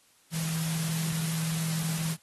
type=tone in noise; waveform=sine; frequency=161.8 Hz; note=E3; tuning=32 cents flat; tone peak=-29 dBFS; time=0.31-2.17 s; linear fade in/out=50 ms; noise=white; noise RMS=-36 dBFS; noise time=0.31-2.17 s; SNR=+4 dB; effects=white hiss -63 dBFS RMS until 2.22 s + AAC 32 kbps